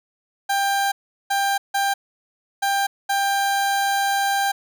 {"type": "tone bursts at uneven times", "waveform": "30% pulse", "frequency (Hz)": 793, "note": "G5", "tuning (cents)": 20, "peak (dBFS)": -16, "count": 5, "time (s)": [[0.49, 0.92], [1.3, 1.58], [1.74, 1.94], [2.62, 2.87], [3.09, 4.52]], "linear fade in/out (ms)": 10, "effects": []}